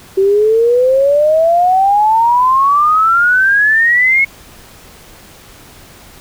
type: exponential sweep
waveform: sine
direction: up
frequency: 380.7 to 2201 Hz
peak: -7 dBFS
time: 0.17-4.25 s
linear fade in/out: 10 ms
effects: pink hiss -39 dBFS RMS until 6.2 s